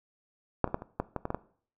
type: clicks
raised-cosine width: 1 ms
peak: -8 / -23 / -14 / -26 / -14 / -18 / -18 / -17 / -17 dBFS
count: 9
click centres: 0.643 / 0.676 / 0.744 / 0.821 / 1 / 1.163 / 1.254 / 1.304 / 1.346 s
effects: noise-tail reverb RT60 0.5 s tail -18 dB re dry